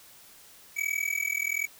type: tone with amplitude modulation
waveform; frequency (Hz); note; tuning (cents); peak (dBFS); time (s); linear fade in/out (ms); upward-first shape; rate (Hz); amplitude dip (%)
square; 2281; C#7; +49; -24; 0.76-1.67; 20; sine; 40.9; 95
effects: white hiss -53 dBFS RMS until 1.79 s